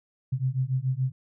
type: beating tone pair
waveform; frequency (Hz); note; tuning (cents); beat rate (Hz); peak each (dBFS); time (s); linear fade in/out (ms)
sine; 126.9 / 133.9; B2 / C3; +47 / +40; 7; -27; 0.32-1.12; 10
effects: none